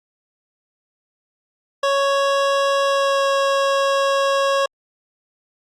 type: tone with pitch glide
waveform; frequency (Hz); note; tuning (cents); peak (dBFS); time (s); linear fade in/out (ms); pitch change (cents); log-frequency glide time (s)
25% pulse; 554.4 to 550.6; C#5 to C#5; 0 to -12; -12; 1.83-4.66; 5; -12; 2.83-3.25
effects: low-pass 6000 Hz 12 dB/octave + Opus 48 kbps